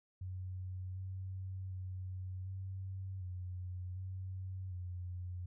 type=tone with pitch steps; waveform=sine; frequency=92.5 / 94.3 / 92.8 / 95.1 / 90.8 / 93.8 / 89.8 Hz; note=F#2 / F#2 / F#2 / F#2 / F#2 / F#2 / F2; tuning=0 / +33 / +6 / +48 / -32 / +24 / +49 cents; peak=-40 dBFS; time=0.21-5.46 s; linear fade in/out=5 ms; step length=750 ms; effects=none